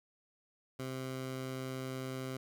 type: tone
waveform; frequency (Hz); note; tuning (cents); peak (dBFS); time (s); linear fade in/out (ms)
15% pulse; 130.81; C3; 0; -32; 0.79-2.37; 5
effects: none